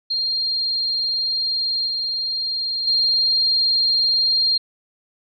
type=tone with level steps; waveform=sine; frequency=4207 Hz; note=C8; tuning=9 cents sharp; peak=-19 / -21 / -15 dBFS; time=0.1-4.58 s; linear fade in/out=10 ms; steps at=1.87 / 2.87 s; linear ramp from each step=5 ms; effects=none